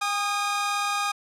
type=tone pair together; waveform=sawtooth; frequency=810 / 1233.8 Hz; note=G#5 / D#6; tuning=-43 / -15 cents; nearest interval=perfect fifth; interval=728 cents; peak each=-25 / -22 dBFS; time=0.01-1.12 s; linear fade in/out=10 ms; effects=low-pass 10000 Hz 12 dB/octave